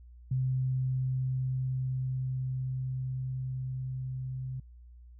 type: tone with level ramp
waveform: sine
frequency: 129.7 Hz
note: C3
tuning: 15 cents flat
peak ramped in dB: -26 to -34 dBFS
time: 0.31-4.6 s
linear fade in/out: 5 ms
effects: added 60 Hz sine -49 dBFS peak until 5.19 s